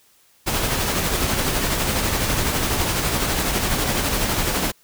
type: noise with tremolo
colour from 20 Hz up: pink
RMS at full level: -20 dBFS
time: 0.46-4.72 s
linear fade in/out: 20 ms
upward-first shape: sine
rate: 12 Hz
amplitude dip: 35%
effects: white hiss -57 dBFS RMS until 4.83 s